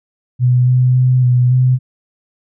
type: tone with pitch steps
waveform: sine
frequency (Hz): 124.7 / 126.5 / 127.4 / 124.2 / 127.6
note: B2 / B2 / C3 / B2 / C3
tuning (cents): +17 / +42 / -46 / +10 / -43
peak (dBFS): -8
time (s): 0.39-1.79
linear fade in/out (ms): 50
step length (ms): 280
effects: none